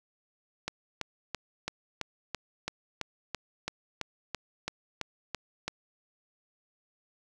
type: click train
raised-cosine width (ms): 0.2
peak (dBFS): -15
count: 16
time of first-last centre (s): 0.68-5.68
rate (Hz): 3
effects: none